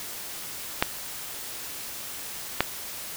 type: clicks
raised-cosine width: 0.3 ms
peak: -3 dBFS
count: 2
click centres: 0.825 / 2.606 s
effects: white hiss -37 dBFS RMS until 3.16 s